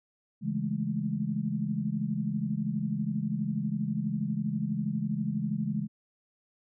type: chord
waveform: sine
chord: A major seventh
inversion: first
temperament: equal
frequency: 138.59 / 164.81 / 207.7 / 220 Hz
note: C#3 / E3 / G#3 / A3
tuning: 0 / 0 / 0 / 0 cents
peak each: -35 / -34 / -31 / -36 dBFS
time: 0.41-5.88 s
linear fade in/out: 50 ms
effects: none